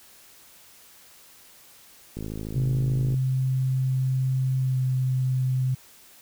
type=click train; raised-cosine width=3 ms; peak=-21 dBFS; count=53; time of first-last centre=2.17-3.142 s; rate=53.5 Hz
type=tone with pitch glide; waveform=sine; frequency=130.81 to 129.31 Hz; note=C3 to C3; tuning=0 to -20 cents; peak=-21 dBFS; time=2.55-5.75 s; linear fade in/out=10 ms; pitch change=-20 cents; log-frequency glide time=4.58-4.79 s
effects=white hiss -52 dBFS RMS until 6.21 s